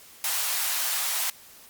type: high-pass noise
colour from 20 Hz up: white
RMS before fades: -27 dBFS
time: 0.24-1.3 s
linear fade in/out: 2 ms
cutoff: 690 Hz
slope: 24 dB/octave
effects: white hiss -50 dBFS RMS until 1.69 s + Opus 48 kbps